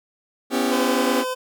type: chord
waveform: sawtooth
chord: C# half-diminished seventh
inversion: third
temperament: just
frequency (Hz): 249.5 / 277.2 / 332.6 / 399.1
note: B3 / C#4 / E4 / G4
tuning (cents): +18 / 0 / +16 / +31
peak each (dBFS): -19 / -20 / -25 / -22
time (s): 0.5-1.25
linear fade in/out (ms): 50
type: tone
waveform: 25% pulse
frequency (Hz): 510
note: C5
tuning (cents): -44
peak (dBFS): -20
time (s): 0.71-1.35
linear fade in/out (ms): 20
effects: none